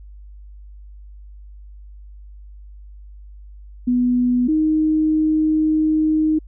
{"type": "tone pair in turn", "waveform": "sine", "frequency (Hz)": [246.9, 311.1], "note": ["B3", "D#4"], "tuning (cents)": [0, 0], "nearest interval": "major third", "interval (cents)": 400, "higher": "second", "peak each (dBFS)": -14, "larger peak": "neither", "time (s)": [[3.87, 4.48], [4.48, 6.39]], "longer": "second", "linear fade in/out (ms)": 10, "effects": ["added 50 Hz sine -37 dBFS peak until 6.47 s"]}